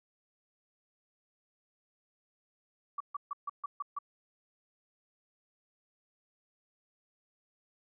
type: tone bursts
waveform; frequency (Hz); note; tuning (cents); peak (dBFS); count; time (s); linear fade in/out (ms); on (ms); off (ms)
sine; 1147; D6; -41; -33; 7; 2.98-3.988; 5; 24; 140
effects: none